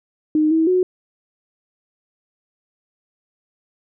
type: tone with pitch steps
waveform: sine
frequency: 307.8 / 322.1 / 366.4 Hz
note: D#4 / E4 / F#4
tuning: -19 / -40 / -17 cents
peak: -13 dBFS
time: 0.35-0.83 s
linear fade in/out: 2 ms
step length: 160 ms
effects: none